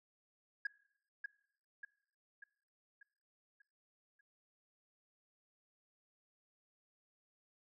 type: tone with echo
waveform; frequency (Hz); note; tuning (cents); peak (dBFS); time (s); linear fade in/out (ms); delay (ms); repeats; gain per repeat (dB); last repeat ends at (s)
sine; 1653; G#6; -9; -32; 0.65-0.67; 5; 590; 6; -6; 4.21
effects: noise-tail reverb RT60 0.7 s tail -21 dB re dry + tanh soft clip ceiling -33 dBFS